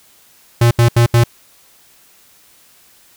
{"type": "tone bursts", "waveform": "square", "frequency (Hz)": 118.2, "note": "A#2", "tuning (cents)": 24, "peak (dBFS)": -8, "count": 4, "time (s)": [0.61, 1.238], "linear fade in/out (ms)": 5, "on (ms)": 100, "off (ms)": 76, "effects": ["white hiss -49 dBFS RMS until 3.16 s"]}